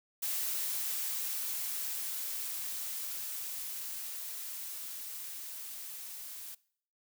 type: noise with level ramp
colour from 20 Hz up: blue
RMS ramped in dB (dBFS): -34 to -45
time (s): 0.22-6.55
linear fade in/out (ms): 10
effects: noise-tail reverb RT60 0.6 s tail -22 dB re dry